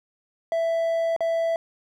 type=tone with dropouts; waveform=triangle; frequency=662 Hz; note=E5; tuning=7 cents sharp; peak=-19 dBFS; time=0.52-1.56 s; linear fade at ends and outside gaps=1 ms; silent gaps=1.164-1.206 s; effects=none